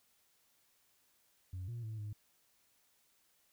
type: tone with pitch steps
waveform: sine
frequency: 92 / 118.3 / 109.9 / 104.8 Hz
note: F#2 / A#2 / A2 / G#2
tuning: -9 / +26 / -2 / +16 cents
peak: -38 dBFS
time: 1.53-2.13 s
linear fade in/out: 5 ms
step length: 150 ms
effects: tanh soft clip ceiling -38 dBFS + white hiss -73 dBFS RMS until 3.52 s